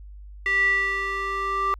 square tone with band-pass filter sweep, 392 Hz, G4, in tune, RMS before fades -24 dBFS, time 0.46-1.74 s, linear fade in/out 0 ms, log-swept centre 2100 to 1300 Hz, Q 9.5, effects added 50 Hz sine -39 dBFS peak until 1.79 s

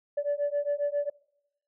sine beating tone pair, 575 / 582.4 Hz, D5 / D5, -37 / -15 cents, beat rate 7.4 Hz, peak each -28 dBFS, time 0.17-1.1 s, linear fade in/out 10 ms, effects noise-tail reverb RT60 0.8 s tail -24 dB re dry + tanh soft clip ceiling -21 dBFS

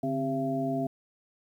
sine tone cluster, 144.3 / 264.3 / 396.9 / 675 Hz, D3 / C4 / G4 / E5, -30 / +18 / +22 / +41 cents, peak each -35 / -30 / -37 / -31 dBFS, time 0.03-0.87 s, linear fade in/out 5 ms, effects 10-bit

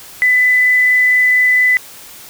sine tone with frequency modulation, 2000 Hz, B6, 21 cents sharp, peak -8 dBFS, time 0.22-1.77 s, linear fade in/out 0 ms, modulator 24.3 Hz, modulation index 0.34, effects white hiss -36 dBFS RMS until 2.29 s

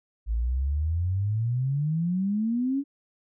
sine exponential sweep, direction up, 53.2 to 286.2 Hz, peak -23 dBFS, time 0.26-2.84 s, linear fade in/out 50 ms, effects none

